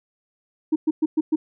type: tone bursts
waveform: sine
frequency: 311.2 Hz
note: D#4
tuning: in tune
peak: -14 dBFS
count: 5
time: 0.72-1.36 s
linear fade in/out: 10 ms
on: 40 ms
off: 110 ms
effects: tanh soft clip ceiling -13 dBFS